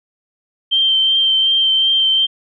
sine tone with vibrato, 3136 Hz, G7, in tune, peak -11 dBFS, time 0.71-2.27 s, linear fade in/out 20 ms, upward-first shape triangle, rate 2.7 Hz, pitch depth 18 cents each way, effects none

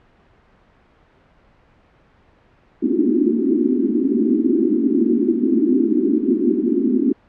pink band-pass noise, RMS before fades -17 dBFS, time 2.82-7.13 s, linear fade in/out 10 ms, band 220 to 380 Hz, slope 96 dB/octave, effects pink hiss -54 dBFS RMS until 7.28 s + low-pass 2000 Hz 12 dB/octave

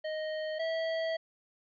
square tone pair in turn, 622.3 / 651 Hz, D#5 / E5, 0 / -22 cents, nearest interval minor second, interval 78 cents, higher second, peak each -34 / -31 dBFS, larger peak second, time 0.04-0.59 / 0.59-1.17 s, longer second, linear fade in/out 10 ms, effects resampled to 11025 Hz + 12-bit

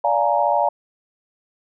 sine chord, Bb dominant seventh, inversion first, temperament just, 582.7 / 699.2 / 839.1 / 932.3 Hz, D5 / F5 / Ab5 / Bb5, -14 / +2 / +18 / 0 cents, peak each -21 dBFS, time 0.04-0.69 s, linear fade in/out 5 ms, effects none

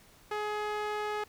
sawtooth tone with band-pass filter, 420.9 Hz, G#4, 23 cents sharp, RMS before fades -34 dBFS, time 0.31-1.24 s, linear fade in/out 5 ms, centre 1100 Hz, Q 0.67, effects pink hiss -59 dBFS RMS until 1.28 s

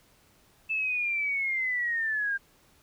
sine linear sweep, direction down, 2638 to 1587 Hz, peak -26 dBFS, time 0.69-2.38 s, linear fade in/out 20 ms, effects pink hiss -62 dBFS RMS until 2.82 s

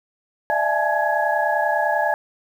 sine tone cluster, 599 / 672 / 835 / 865 / 1670 Hz, D5 / E5 / G#5 / A5 / G#6, +34 / +33 / +9 / -30 / +9 cents, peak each -24 dBFS, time 0.5-2.14 s, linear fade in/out 0 ms, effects 8-bit

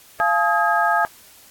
sine tone cluster, 690 / 856 / 1260 / 1630 Hz, F5 / A5 / D#6 / G#6, -21 / -48 / +21 / -33 cents, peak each -21 dBFS, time 0.2-1.05 s, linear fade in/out 0 ms, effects white hiss -48 dBFS RMS until 1.5 s + AAC 64 kbps

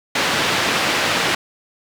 white band-pass noise, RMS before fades -19 dBFS, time 0.15-1.35 s, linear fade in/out 5 ms, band 120 to 3100 Hz, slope 12 dB/octave, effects none

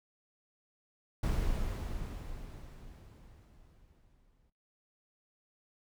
brown noise with exponential decay, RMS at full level -30 dBFS, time 1.23-4.5 s, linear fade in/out 5 ms, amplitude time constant 710 ms, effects noise-tail reverb RT60 0.2 s tail -18 dB re dry

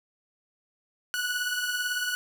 sawtooth beating tone pair, 1469 / 1487 Hz, F#6 / F#6, -13 / +8 cents, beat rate 18 Hz, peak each -25 / -30 dBFS, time 1.14-2.15 s, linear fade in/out 0 ms, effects none

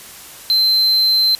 triangle tone, 4100 Hz, C8, 36 cents flat, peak -10 dBFS, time 0.5-1.35 s, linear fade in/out 0 ms, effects white hiss -37 dBFS RMS until 1.39 s + resampled to 32000 Hz

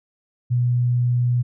sine tone, 122.4 Hz, B2, 15 cents flat, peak -16 dBFS, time 0.5-1.43 s, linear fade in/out 20 ms, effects none

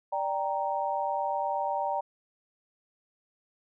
sine chord, G minor, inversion second, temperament equal, 587.3 / 784 / 932.3 Hz, D5 / G5 / Bb5, 0 / 0 / 0 cents, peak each -33 / -31 / -31 dBFS, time 0.12-2.01 s, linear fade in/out 10 ms, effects none

